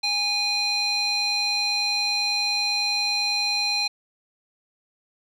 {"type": "tone with band-pass filter", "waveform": "square", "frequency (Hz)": 821, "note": "G#5", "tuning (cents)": -20, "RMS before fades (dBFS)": -24, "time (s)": [0.03, 3.88], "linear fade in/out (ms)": 10, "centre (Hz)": 3600, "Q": 8.7, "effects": []}